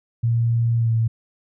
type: tone with pitch glide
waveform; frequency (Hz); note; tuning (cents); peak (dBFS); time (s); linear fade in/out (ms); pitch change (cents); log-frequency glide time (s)
sine; 116.54 to 113.48; A#2 to A#2; 0 to -46; -16; 0.23-1.08; 10; -46; 0.77-0.93
effects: none